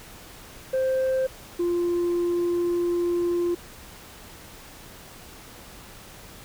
sine tone pair in turn, 523.3 / 348 Hz, C5 / F4, 0 / -6 cents, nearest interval perfect fifth, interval 706 cents, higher first, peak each -18 / -19 dBFS, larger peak first, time 0.73-1.27 / 1.59-3.55 s, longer second, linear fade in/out 10 ms, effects tanh soft clip ceiling -20 dBFS + pink hiss -45 dBFS RMS until 6.44 s

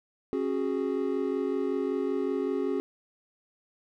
triangle chord, C# suspended fourth, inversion none, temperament equal with one note detuned, 271.9 / 370 / 415.3 Hz, C#4 / F#4 / G#4, -33 / 0 / 0 cents, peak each -29 dBFS, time 0.33-2.8 s, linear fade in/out 0 ms, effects none

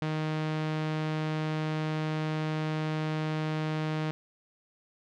sawtooth tone with low-pass filter, 155.56 Hz, D#3, in tune, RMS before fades -31 dBFS, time 0.02-4.11 s, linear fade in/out 0 ms, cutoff 3600 Hz, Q 0.88, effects none

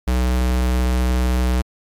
square tone, 62.4 Hz, B1, 19 cents sharp, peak -16 dBFS, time 0.07-1.62 s, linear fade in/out 10 ms, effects MP3 96 kbps

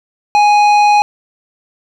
sine tone with tanh clipping, 830.6 Hz, G#5, in tune, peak -8 dBFS, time 0.35-1.02 s, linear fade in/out 0 ms, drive 12 dB, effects none

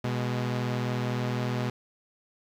sawtooth tone pair together, 123.47 / 207.7 Hz, B2 / G#3, 0 / 0 cents, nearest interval major sixth, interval 900 cents, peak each -24 / -30 dBFS, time 0.04-1.7 s, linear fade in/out 5 ms, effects low-pass 5000 Hz 12 dB/octave + 10-bit

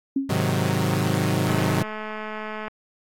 sine tone with exponential decay, 272.2 Hz, C#4, 31 cents flat, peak -17 dBFS, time 0.16-0.45 s, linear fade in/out 5 ms, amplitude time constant 61 ms
sawtooth chord, Ab dominant seventh, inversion none, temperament equal, 103.83 / 130.81 / 155.56 / 185 Hz, Ab2 / C3 / Eb3 / Gb3, 0 / 0 / 0 / 0 cents, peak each -22 dBFS, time 0.29-1.83 s, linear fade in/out 10 ms
click train, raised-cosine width 0.5 ms, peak -18 dBFS, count 259, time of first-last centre 1.48-2.68 s, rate 215 Hz
effects AAC 64 kbps

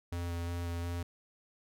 square tone with vibrato, 86 Hz, F2, 26 cents flat, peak -35 dBFS, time 0.12-1.03 s, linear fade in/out 5 ms, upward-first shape square, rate 2.8 Hz, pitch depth 11 cents each way, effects none

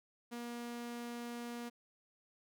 sawtooth tone, 238.2 Hz, A#3, 38 cents sharp, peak -38 dBFS, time 0.31-1.7 s, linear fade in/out 20 ms, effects none

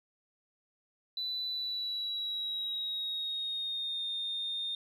sine tone with pitch glide, 3984 to 3653 Hz, B7 to A#7, +14 to -36 cents, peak -32 dBFS, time 1.17-4.75 s, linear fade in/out 2 ms, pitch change -150 cents, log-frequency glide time 1.5-4.05 s, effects tanh soft clip ceiling -28 dBFS

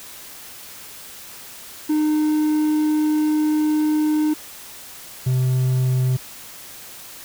triangle tone pair in turn, 305.5 / 128.45 Hz, D#4 / C3, -32 / -32 cents, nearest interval octave + minor third, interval 1500 cents, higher first, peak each -14 dBFS, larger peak neither, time 1.89-4.34 / 5.26-6.17 s, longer first, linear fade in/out 10 ms, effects white hiss -39 dBFS RMS until 7.24 s

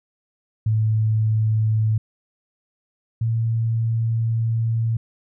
sine tone pair in turn, 109.4 / 113.84 Hz, A2 / A#2, -9 / -41 cents, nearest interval minor second, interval 68 cents, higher second, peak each -16 / -18 dBFS, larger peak first, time 0.66-1.98 / 3.21-4.97 s, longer second, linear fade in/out 5 ms, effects none

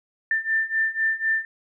sine beating tone pair, 1782 / 1786 Hz, A6 / A6, +22 / +25 cents, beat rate 4 Hz, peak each -25 / -23 dBFS, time 0.31-1.45 s, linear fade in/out 2 ms, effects none

